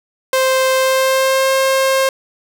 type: tone with pitch glide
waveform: sawtooth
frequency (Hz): 523.3 to 533.1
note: C5 to C5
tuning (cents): 0 to +32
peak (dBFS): -8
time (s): 0.33-2.09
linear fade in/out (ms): 2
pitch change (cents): +32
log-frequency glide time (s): 0.76-1.52
effects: none